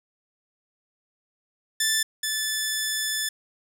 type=tone pair in turn; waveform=10% pulse; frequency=1760 / 1744.8 Hz; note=A6 / A6; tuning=0 / -15 cents; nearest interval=unison; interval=15 cents; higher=first; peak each=-12 / -16 dBFS; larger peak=first; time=1.8-2.03 / 2.23-3.29 s; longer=second; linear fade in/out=5 ms; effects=none